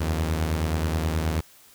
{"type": "beating tone pair", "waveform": "sawtooth", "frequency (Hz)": [78.7, 88.1], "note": ["D#2", "F2"], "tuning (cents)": [20, 16], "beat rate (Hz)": 9.4, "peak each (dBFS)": [-20, -26], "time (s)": [0, 1.41], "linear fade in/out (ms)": 10, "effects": ["white hiss -53 dBFS RMS until 1.74 s"]}